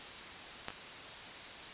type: clicks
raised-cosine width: 0.3 ms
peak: -21 / -28 dBFS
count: 2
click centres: 0.684 / 0.704 s
effects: white hiss -46 dBFS RMS until 1.73 s + resampled to 8000 Hz